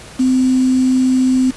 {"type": "tone with quantisation", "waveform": "sine", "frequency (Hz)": 257.6, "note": "C4", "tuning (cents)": -27, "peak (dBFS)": -10, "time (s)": [0.19, 1.51], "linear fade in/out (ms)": 10, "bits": 5, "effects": ["pink hiss -36 dBFS RMS until 1.56 s", "resampled to 24000 Hz"]}